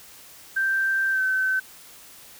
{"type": "tone with pitch glide", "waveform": "sine", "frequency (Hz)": [1568, 1531.3], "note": ["G6", "G6"], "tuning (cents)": [0, -41], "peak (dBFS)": -20, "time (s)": [0.56, 1.6], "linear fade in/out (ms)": 10, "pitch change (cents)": -41, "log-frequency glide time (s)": [1.11, 1.21], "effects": ["white hiss -47 dBFS RMS until 2.39 s"]}